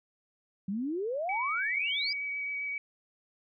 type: exponential sweep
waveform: sine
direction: up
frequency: 185 to 5040 Hz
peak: -30 dBFS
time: 0.68-2.13 s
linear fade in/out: 5 ms
type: tone with vibrato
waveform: sine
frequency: 2272 Hz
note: C#7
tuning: 42 cents sharp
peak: -32 dBFS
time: 1.29-2.78 s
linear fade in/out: 2 ms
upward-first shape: triangle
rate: 7.6 Hz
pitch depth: 15 cents each way
effects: none